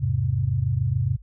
sine chord, E augmented, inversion none, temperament equal with one note detuned, 83.22 / 103.83 / 130.81 Hz, E2 / G#2 / B#2, +17 / 0 / 0 cents, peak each -28 / -24 / -23 dBFS, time 0-1.17 s, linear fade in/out 20 ms, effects added 50 Hz sine -43 dBFS peak until 1.22 s

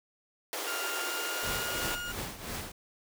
pink high-pass noise, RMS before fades -36 dBFS, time 0.53-1.95 s, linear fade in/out 0 ms, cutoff 330 Hz, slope 48 dB/octave
30% pulse tone with pitch glide, 1400 to 1426.1 Hz, F6 to F6, +4 to +36 cents, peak -33 dBFS, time 0.67-2.12 s, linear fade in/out 5 ms, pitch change +32 cents, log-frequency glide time 0.92-1.67 s
pink noise with tremolo, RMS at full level -36 dBFS, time 1.43-2.72 s, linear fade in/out 5 ms, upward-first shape triangle, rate 2.9 Hz, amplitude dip 75%
effects none

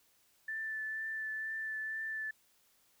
sine tone with vibrato, 1760 Hz, A6, in tune, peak -36 dBFS, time 0.48-2.31 s, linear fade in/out 5 ms, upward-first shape triangle, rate 2.1 Hz, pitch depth 16 cents each way, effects white hiss -70 dBFS RMS until 3 s

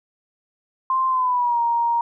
sine tone with pitch glide, 1046.5 to 937.7 Hz, C6 to A#5, 0 to +10 cents, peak -17 dBFS, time 0.9-2.01 s, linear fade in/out 2 ms, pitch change -190 cents, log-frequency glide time 1.08-1.6 s, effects none

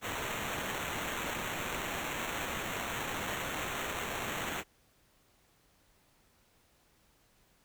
blue noise with sample-and-hold, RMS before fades -37 dBFS, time 0.01-4.64 s, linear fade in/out 50 ms, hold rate 4900 Hz, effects pink hiss -68 dBFS RMS until 7.64 s

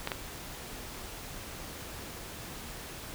clicks, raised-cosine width 0.3 ms, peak -15 dBFS, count 2, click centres 0.074 / 0.118 s, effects pink hiss -43 dBFS RMS until 3.14 s

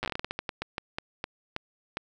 slowing click train, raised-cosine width 0.3 ms, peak -15 dBFS, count 19, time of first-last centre 0.03-1.971 s, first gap 8 ms, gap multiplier 1.26, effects none

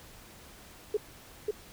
sine tone with echo, 422.3 Hz, G#4, 29 cents sharp, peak -24 dBFS, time 0.94-0.97 s, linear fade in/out 5 ms, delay 540 ms, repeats 1, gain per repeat -2 dB, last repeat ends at 1.51 s, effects pink hiss -52 dBFS RMS until 1.72 s

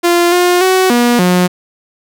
sawtooth tone with pitch steps, 346.5 / 355.9 / 374.2 / 240.7 / 179.8 Hz, F4 / F4 / F#4 / B3 / F#3, -14 / +33 / +20 / -44 / -49 cents, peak -4 dBFS, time 0.03-1.48 s, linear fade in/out 20 ms, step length 290 ms, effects none

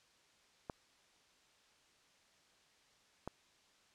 clicks, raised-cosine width 1 ms, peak -27 dBFS, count 2, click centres 0.698 / 3.276 s, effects white hiss -69 dBFS RMS until 3.94 s + low-pass 6000 Hz 12 dB/octave

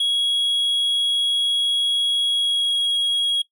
triangle tone with pitch glide, 3322 to 3303 Hz, G#7 to G#7, 0 to -10 cents, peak -16 dBFS, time 0-3.42 s, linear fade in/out 5 ms, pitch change -10 cents, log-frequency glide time 2.25-2.87 s, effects noise-tail reverb RT60 0.1 s tail -20 dB re dry

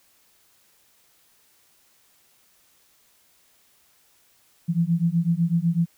sine beating tone pair, 164.81 / 172.81 Hz, E3 / F3, 0 / -18 cents, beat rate 8 Hz, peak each -22 dBFS, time 4.68-5.86 s, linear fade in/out 20 ms, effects white hiss -61 dBFS RMS until 5.97 s

